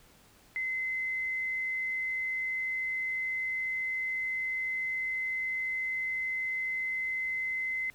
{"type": "tone", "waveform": "sine", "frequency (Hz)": 2053, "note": "C7", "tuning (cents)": -33, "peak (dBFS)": -30, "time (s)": [0.56, 7.9], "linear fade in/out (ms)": 0, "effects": ["pink hiss -60 dBFS RMS until 7.94 s"]}